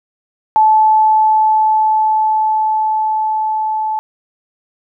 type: tone with level ramp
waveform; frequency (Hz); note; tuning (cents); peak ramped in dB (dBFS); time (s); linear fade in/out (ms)
sine; 868; A5; -24; -6 to -15; 0.56-3.99; 0
effects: none